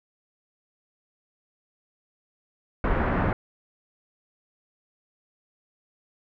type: low-pass noise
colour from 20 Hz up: pink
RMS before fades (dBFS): -24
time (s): 2.84-3.33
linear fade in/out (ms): 2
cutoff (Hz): 1800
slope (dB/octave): 24
effects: none